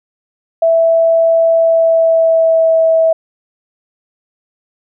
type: tone with pitch glide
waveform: sine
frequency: 659.3 to 650.2 Hz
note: E5 to E5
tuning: 0 to -24 cents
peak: -7 dBFS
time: 0.62-3.13 s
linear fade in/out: 5 ms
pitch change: -24 cents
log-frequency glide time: 1.56-2.76 s
effects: none